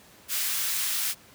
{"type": "high-pass noise", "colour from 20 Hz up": "white", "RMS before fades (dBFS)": -28, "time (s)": [0.28, 1.15], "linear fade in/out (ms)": 50, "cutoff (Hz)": 1500, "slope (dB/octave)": 12, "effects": ["pink hiss -53 dBFS RMS until 1.34 s", "high-pass 100 Hz 12 dB/octave"]}